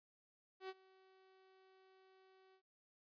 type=tone with ADSR envelope; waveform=sawtooth; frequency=378.9 Hz; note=F#4; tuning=41 cents sharp; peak=-40 dBFS; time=0.6-2.62 s; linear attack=90 ms; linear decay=42 ms; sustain=-23 dB; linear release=80 ms; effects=resampled to 11025 Hz